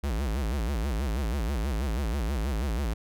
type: tone with vibrato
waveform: square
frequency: 61.74 Hz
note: B1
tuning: in tune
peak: -27 dBFS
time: 0.03-2.94 s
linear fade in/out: 10 ms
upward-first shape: sine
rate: 6.2 Hz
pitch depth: 290 cents each way
effects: none